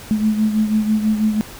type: beating tone pair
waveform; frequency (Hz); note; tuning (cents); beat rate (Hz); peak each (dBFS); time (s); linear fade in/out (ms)
sine; 214.4 / 220.5; A3 / A3; -45 / +4; 6.1; -15 / -22; 0.11-1.41; 0
effects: pink hiss -37 dBFS RMS until 1.59 s